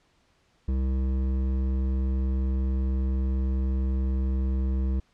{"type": "tone with hard clipping", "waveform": "sine", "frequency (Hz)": 65.41, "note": "C2", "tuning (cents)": 0, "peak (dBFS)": -25, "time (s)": [0.68, 5], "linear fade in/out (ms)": 5, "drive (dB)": 11, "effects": ["pink hiss -66 dBFS RMS until 5.13 s", "low-pass 6000 Hz 12 dB/octave"]}